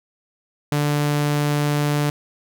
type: tone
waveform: sawtooth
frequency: 146.83 Hz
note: D3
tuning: in tune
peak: -14 dBFS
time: 0.72-2.1 s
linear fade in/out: 2 ms
effects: none